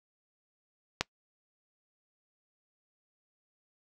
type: click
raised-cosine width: 0.2 ms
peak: -9 dBFS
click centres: 1.01 s
effects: noise-tail reverb RT60 0.1 s tail -23 dB re dry